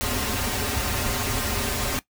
pink noise with comb filter, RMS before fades -26 dBFS, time 0.01-1.99 s, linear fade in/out 0 ms, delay 6.1 ms, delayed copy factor -0.85, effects noise-tail reverb RT60 0.1 s tail -17 dB re dry

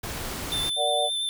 pink noise, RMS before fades -33 dBFS, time 0.03-0.7 s, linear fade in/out 10 ms
square tone with vibrato, 3547 Hz, A7, 13 cents sharp, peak -26 dBFS, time 0.52-1.29 s, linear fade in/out 0 ms, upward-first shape sine, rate 8.7 Hz, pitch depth 16 cents each way
sine chord, Bb augmented, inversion none, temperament equal, 466.2 / 587.3 / 740 Hz, Bb4 / D5 / F#5, 0 / 0 / 0 cents, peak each -32 / -26 / -26 dBFS, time 0.76-1.1 s, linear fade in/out 50 ms
effects none

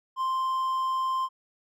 triangle tone, 1046.5 Hz, C6, in tune, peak -23 dBFS, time 0.16-1.29 s, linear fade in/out 50 ms, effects none

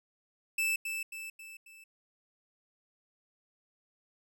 45% pulse tone with echo, 2637 Hz, E7, in tune, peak -28 dBFS, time 0.58-0.76 s, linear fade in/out 5 ms, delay 270 ms, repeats 4, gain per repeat -6 dB, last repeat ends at 1.84 s, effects none

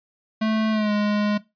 square tone with pitch glide, 218.8 to 208.1 Hz, A3 to G#3, -9 to +4 cents, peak -20 dBFS, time 0.41-1.38 s, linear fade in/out 10 ms, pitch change -87 cents, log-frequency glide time 0.71-0.92 s, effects noise-tail reverb RT60 0.2 s tail -17 dB re dry + resampled to 11025 Hz

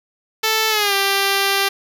5% pulse tone with pitch glide, 440 to 394.3 Hz, A4 to G4, 0 to +10 cents, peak -4 dBFS, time 0.43-1.69 s, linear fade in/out 10 ms, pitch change -190 cents, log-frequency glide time 0.69-0.94 s, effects none

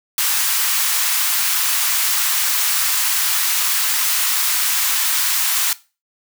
white high-pass noise, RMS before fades -18 dBFS, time 0.18-5.73 s, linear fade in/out 2 ms, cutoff 950 Hz, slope 24 dB/octave, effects noise-tail reverb RT60 0.3 s tail -18 dB re dry

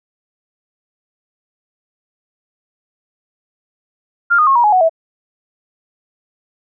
sine tone with pitch steps, 1396.9 / 1230.2 / 1083.4 / 954.1 / 840.3 / 740 / 651.7 Hz, F6 / D#6 / C#6 / A#5 / G#5 / F#5 / E5, 0 / -20 / -40 / +40 / +20 / 0 / -20 cents, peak -8 dBFS, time 4.3-4.895 s, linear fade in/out 20 ms, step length 85 ms, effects none

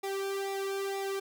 sawtooth tone with flanger, 392 Hz, G4, in tune, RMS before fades -34 dBFS, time 0.03-1.2 s, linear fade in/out 10 ms, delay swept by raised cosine 0.66 to 1.54 ms, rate 2.1 Hz, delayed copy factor -0.9, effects none

